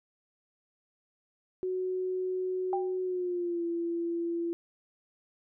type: tone with pitch glide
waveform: sine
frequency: 370 to 339.3 Hz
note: F#4 to F4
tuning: 0 to -50 cents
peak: -29 dBFS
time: 1.63-4.53 s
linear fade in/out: 0 ms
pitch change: -150 cents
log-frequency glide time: 3.03-3.64 s
type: tone with exponential decay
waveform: sine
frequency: 791 Hz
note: G5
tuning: 15 cents sharp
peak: -26 dBFS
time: 2.73-2.98 s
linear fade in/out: 1 ms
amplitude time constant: 54 ms
effects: none